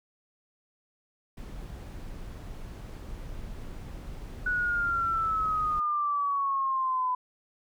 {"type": "noise", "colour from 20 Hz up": "brown", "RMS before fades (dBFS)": -40, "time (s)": [1.37, 5.8], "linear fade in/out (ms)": 5}
{"type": "exponential sweep", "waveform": "sine", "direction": "down", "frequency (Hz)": [1480, 1000], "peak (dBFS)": -25, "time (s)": [4.46, 7.15], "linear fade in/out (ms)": 5}
{"effects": []}